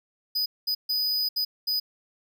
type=tone bursts at uneven times; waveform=square; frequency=4978 Hz; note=D#8; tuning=in tune; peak=-24 dBFS; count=5; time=0.35-0.46 / 0.67-0.75 / 0.89-1.29 / 1.36-1.45 / 1.67-1.8 s; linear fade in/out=10 ms; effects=none